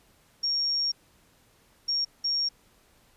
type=tone bursts at uneven times; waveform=sine; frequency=5550 Hz; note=F8; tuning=12 cents flat; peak=-24 dBFS; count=3; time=0.43-0.92 / 1.88-2.05 / 2.24-2.49 s; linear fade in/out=10 ms; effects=pink hiss -62 dBFS RMS until 3.16 s + resampled to 32000 Hz